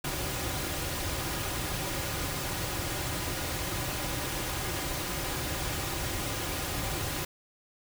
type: noise with comb filter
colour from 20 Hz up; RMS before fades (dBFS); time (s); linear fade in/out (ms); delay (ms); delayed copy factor
pink; -33; 0.04-7.25; 5; 4.5; -0.5
effects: none